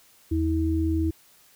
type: tone pair together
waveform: sine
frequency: 81.1 / 322.2 Hz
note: E2 / E4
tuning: -28 / -39 cents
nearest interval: 2 octaves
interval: 2389 cents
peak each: -24 dBFS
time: 0.31-1.11 s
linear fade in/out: 10 ms
effects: white hiss -57 dBFS RMS until 1.55 s